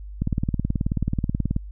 click train, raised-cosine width 5 ms, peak -10 dBFS, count 26, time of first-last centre 0.22-1.564 s, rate 18.6 Hz, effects added 50 Hz sine -34 dBFS peak until 1.71 s

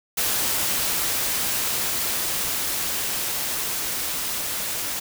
white noise with level ramp, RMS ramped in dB -23 to -28 dBFS, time 0.17-5 s, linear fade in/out 10 ms, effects none

